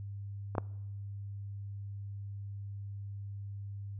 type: clicks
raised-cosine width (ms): 1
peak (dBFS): -24 / -15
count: 2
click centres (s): 0.552 / 0.582
effects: noise-tail reverb RT60 1.0 s tail -24 dB re dry + added 100 Hz sine -39 dBFS peak until 3.99 s